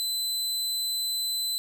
sawtooth tone, 4030 Hz, B7, 34 cents sharp, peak -24 dBFS, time 0-1.58 s, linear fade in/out 0 ms, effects none

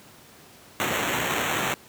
white noise with sample-and-hold, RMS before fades -26 dBFS, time 0.8-1.74 s, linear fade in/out 0 ms, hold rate 4900 Hz, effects pink hiss -50 dBFS RMS until 1.88 s + high-pass 100 Hz 12 dB/octave

